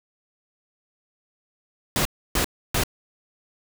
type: noise bursts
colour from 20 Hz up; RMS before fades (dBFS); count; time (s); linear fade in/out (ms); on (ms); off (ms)
pink; -22; 3; 1.96-2.836; 0; 92; 300
effects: none